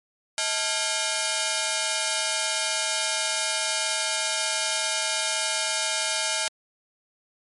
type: ring-modulated tone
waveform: 5% pulse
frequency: 758 Hz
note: F#5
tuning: 42 cents sharp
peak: -9 dBFS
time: 0.38-6.48 s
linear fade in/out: 0 ms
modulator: 122 Hz
effects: MP3 48 kbps